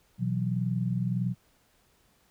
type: chord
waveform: sine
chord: B suspended fourth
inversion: none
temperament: equal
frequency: 123.47 / 164.81 / 185 Hz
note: B2 / E3 / F#3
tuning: 0 / 0 / 0 cents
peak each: -29 / -33 / -30 dBFS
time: 0.18-1.35 s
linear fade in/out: 50 ms
effects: pink hiss -66 dBFS RMS until 2.3 s